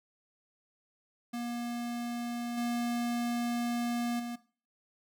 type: tone with level steps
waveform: square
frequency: 238.4 Hz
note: A#3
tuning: 39 cents sharp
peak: -35 / -31 / -37 dBFS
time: 1.33-4.36 s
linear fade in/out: 10 ms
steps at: 2.57 / 4.19 s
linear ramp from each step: 10 ms
effects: noise-tail reverb RT60 0.4 s tail -18 dB re dry